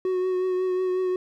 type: tone with vibrato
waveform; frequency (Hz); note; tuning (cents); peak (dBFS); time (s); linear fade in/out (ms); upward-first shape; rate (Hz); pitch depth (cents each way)
triangle; 369.2; F#4; -4; -20; 0.05-1.16; 2; triangle; 5.5; 25
effects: none